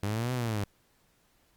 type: linear two-way sweep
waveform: sawtooth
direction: up then down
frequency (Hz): 98 to 128.3 to 98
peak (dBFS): -25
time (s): 0.03-0.64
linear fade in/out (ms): 0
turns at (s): 0.33
effects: pink hiss -68 dBFS RMS until 1.56 s + Opus 48 kbps